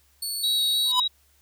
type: tone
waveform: 20% pulse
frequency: 4435 Hz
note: C#8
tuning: in tune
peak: -22 dBFS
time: 0.22-0.92 s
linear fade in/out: 5 ms
type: tone with vibrato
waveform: sine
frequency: 3836 Hz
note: A#7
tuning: 49 cents sharp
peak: -21 dBFS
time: 0.43-1.08 s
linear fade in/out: 10 ms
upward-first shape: square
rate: 3.2 Hz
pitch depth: 9 cents each way
type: tone with exponential growth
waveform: square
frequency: 1000 Hz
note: B5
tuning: 21 cents sharp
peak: -18 dBFS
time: 0.85-1 s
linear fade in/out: 5 ms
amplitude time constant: 31 ms
effects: added 70 Hz sine -63 dBFS peak until 1.41 s + white hiss -63 dBFS RMS until 1.41 s